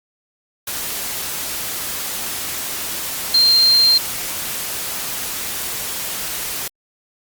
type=tone in noise; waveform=sine; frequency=4176 Hz; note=C8; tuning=4 cents flat; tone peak=-10 dBFS; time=3.34-3.98 s; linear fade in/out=5 ms; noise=white; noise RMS=-25 dBFS; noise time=0.67-6.68 s; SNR=+12 dB; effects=Opus 48 kbps